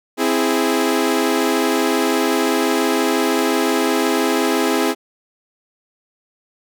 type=chord; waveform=sawtooth; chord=C augmented; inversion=none; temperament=equal; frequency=261.6 / 329.6 / 415.3 Hz; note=C4 / E4 / G#4; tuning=0 / 0 / 0 cents; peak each=-16 dBFS; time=0.17-4.95 s; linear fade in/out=50 ms; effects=none